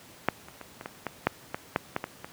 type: clicks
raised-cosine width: 0.5 ms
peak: -6 / -28 / -25 / -24 / -19 / -15 / -6 / -15 / -8 / -12 / -16 / -22 dBFS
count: 12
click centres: 0.286 / 0.485 / 0.613 / 0.811 / 0.859 / 1.067 / 1.27 / 1.545 / 1.761 / 1.964 / 2.041 / 2.245 s
effects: pink hiss -51 dBFS RMS until 2.32 s + high-pass 100 Hz 12 dB/octave